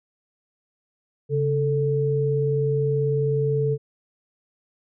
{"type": "tone pair together", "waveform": "sine", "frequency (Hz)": [138.8, 440.7], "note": ["C#3", "A4"], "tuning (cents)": [3, 3], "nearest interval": "octave + minor sixth", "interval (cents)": 2000, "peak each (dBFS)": [-22, -22], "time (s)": [1.29, 3.78], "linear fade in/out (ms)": 50, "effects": []}